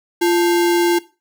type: tone with sample-and-hold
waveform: sine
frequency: 345.6 Hz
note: F4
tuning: 18 cents flat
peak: -12 dBFS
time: 0.21-0.99 s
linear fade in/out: 10 ms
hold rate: 1225 Hz
effects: noise-tail reverb RT60 0.3 s tail -18 dB re dry